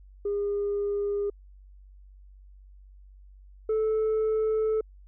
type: tone pair in turn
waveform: sine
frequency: 406.6 / 436.6 Hz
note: G#4 / A4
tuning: -37 / -13 cents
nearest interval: minor second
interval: 124 cents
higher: second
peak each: -24 / -20 dBFS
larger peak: second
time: 0.25-1.3 / 3.69-4.81 s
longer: second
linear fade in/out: 5 ms
effects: tanh soft clip ceiling -22 dBFS + added 48 Hz sine -48 dBFS peak until 5.07 s